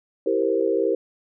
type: chord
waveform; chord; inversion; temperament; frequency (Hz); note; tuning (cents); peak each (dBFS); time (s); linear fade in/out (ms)
sine; C dominant seventh; first; equal; 329.6 / 392 / 466.2 / 523.3; E4 / G4 / Bb4 / C5; 0 / 0 / 0 / 0; -26 / -23 / -23 / -26; 0.26-0.95; 5
effects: none